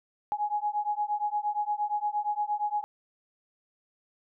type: beating tone pair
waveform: sine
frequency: 830.6 / 839.2 Hz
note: G#5 / G#5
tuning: 0 / +18 cents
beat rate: 8.6 Hz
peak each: -30 dBFS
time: 0.32-2.84 s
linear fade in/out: 0 ms
effects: none